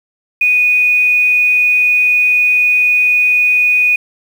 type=tone with quantisation; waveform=sine; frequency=2476 Hz; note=D#7; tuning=9 cents flat; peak=-8 dBFS; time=0.41-3.96 s; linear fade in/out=5 ms; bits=6; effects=none